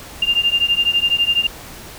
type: beating tone pair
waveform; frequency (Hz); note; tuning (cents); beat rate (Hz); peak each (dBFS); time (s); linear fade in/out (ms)
sine; 2794 / 2806; F7 / F7; 0 / +8; 12; -17; 0.22-1.47; 5
effects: pink hiss -36 dBFS RMS until 1.98 s